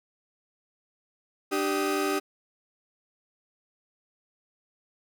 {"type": "tone cluster", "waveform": "35% pulse", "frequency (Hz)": [297.2, 388.7, 1254], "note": ["D4", "G4", "D#6"], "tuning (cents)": [21, -15, 13], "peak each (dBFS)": [-28, -26, -31], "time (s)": [1.51, 2.2], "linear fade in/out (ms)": 20, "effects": []}